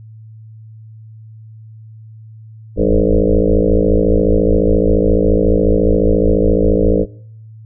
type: tone with frequency modulation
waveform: sine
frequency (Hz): 246.9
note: B3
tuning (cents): 0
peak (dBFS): -9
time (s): 2.76-7.06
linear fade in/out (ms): 50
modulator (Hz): 54.3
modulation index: 5.3
effects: noise-tail reverb RT60 0.7 s tail -24 dB re dry + added 110 Hz sine -34 dBFS peak until 7.65 s